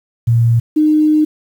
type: tone pair in turn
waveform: sine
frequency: 116.54 / 306.3 Hz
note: A#2 / D#4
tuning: 0 / -27 cents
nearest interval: octave + perfect fourth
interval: 1673 cents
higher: second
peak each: -8 dBFS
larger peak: neither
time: 0.27-0.6 / 0.76-1.25 s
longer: second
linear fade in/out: 10 ms
effects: 7-bit